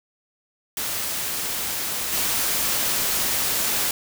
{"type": "noise with level steps", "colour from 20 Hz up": "white", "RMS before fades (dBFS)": [-27, -23], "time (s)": [0.77, 3.91], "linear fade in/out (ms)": 2, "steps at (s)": 2.12, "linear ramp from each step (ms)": 10, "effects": []}